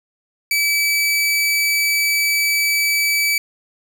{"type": "tone", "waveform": "sawtooth", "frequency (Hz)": 2300, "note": "D7", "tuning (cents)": -37, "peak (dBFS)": -12, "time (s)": [0.51, 3.38], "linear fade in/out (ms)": 2, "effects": []}